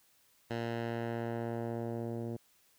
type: tone with low-pass filter sweep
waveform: 10% pulse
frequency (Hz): 116.54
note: A#2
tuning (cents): 0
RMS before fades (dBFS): -37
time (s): 0.5-2.37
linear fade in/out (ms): 10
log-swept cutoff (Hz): 4000 to 400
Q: 0.72
effects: white hiss -68 dBFS RMS until 2.78 s